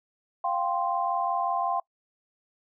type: chord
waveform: sine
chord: F suspended second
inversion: none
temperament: equal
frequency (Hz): 698.5 / 784 / 1046.5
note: F5 / G5 / C6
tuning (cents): 0 / 0 / 0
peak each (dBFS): -29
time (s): 0.44-1.8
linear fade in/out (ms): 5
effects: noise-tail reverb RT60 0.1 s tail -24 dB re dry